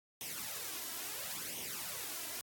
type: noise with flanger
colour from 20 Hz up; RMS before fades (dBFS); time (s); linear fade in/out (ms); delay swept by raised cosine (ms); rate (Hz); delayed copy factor
white; -42; 0.21-2.41; 0; 0.33 to 3.03; 0.73; +0.7
effects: high-pass 100 Hz 12 dB/octave + AAC 64 kbps